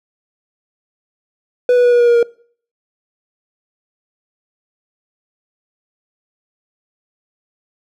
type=tone with pitch steps; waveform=triangle; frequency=493.9 / 489.9 / 486 / 482.1 / 478.2 / 474.3 / 470.5 Hz; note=B4 / B4 / B4 / B4 / A#4 / A#4 / A#4; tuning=0 / -14 / -28 / -42 / +44 / +30 / +16 cents; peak=-6 dBFS; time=1.69-2.229 s; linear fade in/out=2 ms; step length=77 ms; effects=noise-tail reverb RT60 0.5 s tail -23 dB re dry